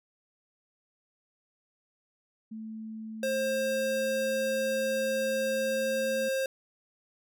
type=tone with pitch glide; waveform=sine; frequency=220 to 222.7 Hz; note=A3 to A3; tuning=0 to +21 cents; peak=-37 dBFS; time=2.51-6.29 s; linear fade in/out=10 ms; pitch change=+21 cents; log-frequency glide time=5.51-5.97 s
type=tone; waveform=square; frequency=532 Hz; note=C5; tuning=29 cents sharp; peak=-28 dBFS; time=3.23-6.46 s; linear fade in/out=2 ms
effects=none